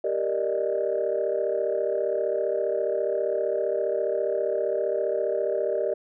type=chord; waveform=sine; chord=Eb major seventh; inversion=first; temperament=equal; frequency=392 / 466.2 / 587.3 / 622.3 Hz; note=G4 / Bb4 / D5 / Eb5; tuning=0 / 0 / 0 / 0 cents; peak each=-28 dBFS; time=0.04-5.94 s; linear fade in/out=5 ms; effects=tanh soft clip ceiling -15 dBFS